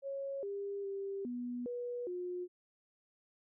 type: tone with pitch steps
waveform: sine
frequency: 550 / 400.4 / 393.9 / 244.4 / 486 / 358.4 Hz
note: C#5 / G4 / G4 / B3 / B4 / F4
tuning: -14 / +37 / +8 / -18 / -28 / +45 cents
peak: -37 dBFS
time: 0.02-2.48 s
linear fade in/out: 50 ms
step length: 410 ms
effects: none